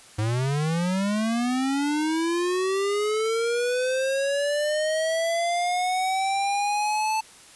square linear sweep, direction up, 103.83 to 880 Hz, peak -23 dBFS, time 0.18-7.21 s, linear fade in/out 10 ms, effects white hiss -49 dBFS RMS until 7.55 s + resampled to 24000 Hz

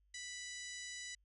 harmonic tone, 987.8 Hz, B5, in tune, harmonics 2 / 3 / 4 / 5 / 6 / 7 / 8 / 9 / 10, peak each -49 / -56 / -52 / -56 / -53 / -53 / -56 / -63 / -66 dBFS, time 0.14-1.15 s, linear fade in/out 5 ms, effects added 50 Hz sine -70 dBFS peak until 1.24 s

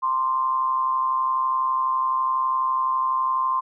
sine tone with amplitude modulation, 1046.5 Hz, C6, in tune, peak -17 dBFS, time 0.02-3.61 s, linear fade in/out 20 ms, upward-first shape sine, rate 132 Hz, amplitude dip 55%, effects none

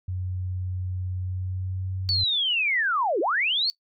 sine tone with pitch glide, 91.8 to 93.84 Hz, F#2 to F#2, -13 to +25 cents, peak -27 dBFS, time 0.08-2.24 s, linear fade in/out 5 ms, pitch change +38 cents, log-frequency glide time 1.19-1.92 s
sine linear two-way sweep, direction down then up, 4539 to 311.1 to 4539 Hz, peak -21 dBFS, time 2.09-3.7 s, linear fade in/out 0 ms, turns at 3.2 s
effects noise-tail reverb RT60 0.1 s tail -21 dB re dry

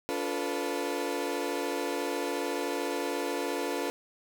30% pulse chord, B half-diminished seventh, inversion first, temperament equal with one note detuned, 286.5 / 349.2 / 440 / 493.9 Hz, D4 / F4 / A4 / B4, -43 / 0 / 0 / 0 cents, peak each -33 dBFS, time 0.09-3.9 s, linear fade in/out 0 ms, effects none

